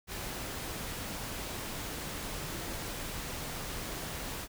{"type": "tone in noise", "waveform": "sine", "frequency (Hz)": 329.6, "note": "E4", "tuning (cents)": 0, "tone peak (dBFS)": -48, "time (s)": [2.48, 2.78], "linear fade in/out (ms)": 50, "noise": "pink", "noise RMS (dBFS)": -39, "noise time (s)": [0.07, 4.48], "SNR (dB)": -12, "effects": []}